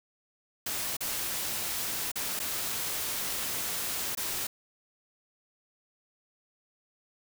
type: noise with dropouts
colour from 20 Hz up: white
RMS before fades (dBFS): -33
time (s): 0.66-4.47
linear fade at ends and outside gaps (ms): 5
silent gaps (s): 0.968-1.006 / 2.117-2.156 / 2.393-2.399 / 4.151-4.172
effects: none